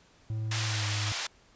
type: tone with pitch glide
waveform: triangle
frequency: 109.7 to 104.14 Hz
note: A2 to G#2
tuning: -5 to +5 cents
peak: -28 dBFS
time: 0.3-1.12 s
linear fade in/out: 0 ms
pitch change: -90 cents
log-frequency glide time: 0.65-0.85 s
type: band-pass noise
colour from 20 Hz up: white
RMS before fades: -34 dBFS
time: 0.51-1.27 s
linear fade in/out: 5 ms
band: 780 to 5800 Hz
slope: 12 dB/octave
effects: pink hiss -61 dBFS RMS until 1.55 s + resampled to 16000 Hz